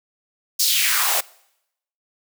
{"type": "noise with high-pass filter sweep", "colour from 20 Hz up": "white", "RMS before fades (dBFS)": -19, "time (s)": [0.59, 1.21], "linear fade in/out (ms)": 10, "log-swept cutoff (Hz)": [5500, 540], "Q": 2.8, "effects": ["noise-tail reverb RT60 0.8 s tail -23 dB re dry"]}